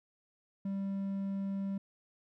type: tone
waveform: triangle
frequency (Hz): 196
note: G3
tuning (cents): 0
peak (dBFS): -31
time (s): 0.65-1.78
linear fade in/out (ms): 5
effects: none